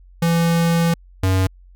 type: tone pair in turn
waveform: square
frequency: 167.9 / 94.23 Hz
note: E3 / F#2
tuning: +32 / +32 cents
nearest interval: minor seventh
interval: 1000 cents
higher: first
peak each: -15 / -15 dBFS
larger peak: neither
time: 0.22-0.94 / 1.23-1.47 s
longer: first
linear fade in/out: 5 ms
effects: added 45 Hz sine -43 dBFS peak until 1.75 s